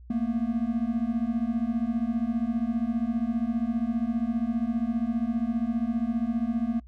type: beating tone pair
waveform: triangle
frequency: 223.3 / 238.3 Hz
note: A3 / A#3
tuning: +26 / +38 cents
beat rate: 15 Hz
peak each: -26 / -25 dBFS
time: 0.1-6.8 s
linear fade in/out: 5 ms
effects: noise-tail reverb RT60 0.1 s tail -24 dB re dry + added 60 Hz sine -45 dBFS peak until 6.87 s